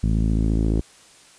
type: tone with low-pass filter sweep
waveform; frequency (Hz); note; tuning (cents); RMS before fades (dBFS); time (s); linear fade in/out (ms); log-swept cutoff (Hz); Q
sawtooth; 54.4; A1; -19; -20; 0.03-0.81; 5; 200 to 350; 2
effects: white hiss -50 dBFS RMS until 1.38 s + resampled to 22050 Hz